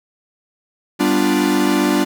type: chord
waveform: 45% pulse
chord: G dominant seventh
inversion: none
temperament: equal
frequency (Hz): 196 / 246.9 / 293.7 / 349.2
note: G3 / B3 / D4 / F4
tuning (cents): 0 / 0 / 0 / 0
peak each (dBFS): -21 / -21 / -17 / -20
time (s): 0.99-2.05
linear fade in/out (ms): 20
effects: none